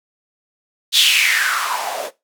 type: noise with band-pass filter sweep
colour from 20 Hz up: blue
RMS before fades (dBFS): -17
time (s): 0.92-2.11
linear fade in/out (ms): 50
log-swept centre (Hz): 3800 to 520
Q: 5.5
effects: noise-tail reverb RT60 0.2 s tail -18 dB re dry